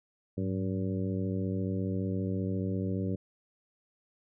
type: harmonic tone with a mistuned harmonic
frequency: 94.7 Hz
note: F#2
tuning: 41 cents sharp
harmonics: 1 / 2 / 3 / 4 / 5 / 6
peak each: -33 / -33 / -37 / -40 / -41 / -45 dBFS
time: 0.37-3.16 s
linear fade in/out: 10 ms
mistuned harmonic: 1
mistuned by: +110 cents
effects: none